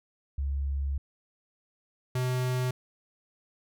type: tone pair in turn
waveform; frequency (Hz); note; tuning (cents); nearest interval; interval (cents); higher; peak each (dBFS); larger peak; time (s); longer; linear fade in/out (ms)
sine / square; 69.4 / 126.84; C#2 / B2; +3 / +47; minor seventh; 1044; second; -27; neither; 0.38-0.98 / 2.15-2.71; first; 5
effects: none